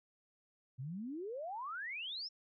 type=exponential sweep; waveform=sine; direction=up; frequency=120.8 to 5500 Hz; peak=-40 dBFS; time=0.78-2.29 s; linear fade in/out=20 ms; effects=none